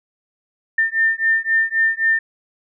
sine beating tone pair, 1800 / 1803.8 Hz, A6 / A6, +39 / +43 cents, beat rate 3.8 Hz, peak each -18 dBFS, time 0.78-2.19 s, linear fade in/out 5 ms, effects none

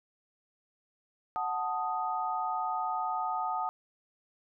sine chord, D# diminished, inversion first, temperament equal, 740 / 880 / 1244.5 Hz, F#5 / A5 / D#6, 0 / 0 / 0 cents, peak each -34 dBFS, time 1.36-3.69 s, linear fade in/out 0 ms, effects none

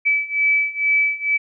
sine beating tone pair, 2300 / 2302.2 Hz, D7 / D7, -37 / -35 cents, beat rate 2.2 Hz, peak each -20 / -18 dBFS, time 0.05-1.38 s, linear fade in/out 20 ms, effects none

